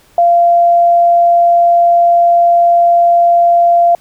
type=tone; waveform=sine; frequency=690 Hz; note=F5; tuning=21 cents flat; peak=-5 dBFS; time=0.18-3.95 s; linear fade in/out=2 ms; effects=pink hiss -48 dBFS RMS until 4 s